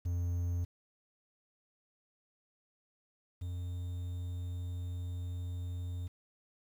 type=tone pair in turn; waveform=triangle; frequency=87.31 / 88.73 Hz; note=F2 / F2; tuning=0 / +28 cents; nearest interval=unison; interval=28 cents; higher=second; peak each=-29 / -34 dBFS; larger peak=first; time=0.05-0.65 / 3.41-6.08 s; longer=second; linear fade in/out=10 ms; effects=10-bit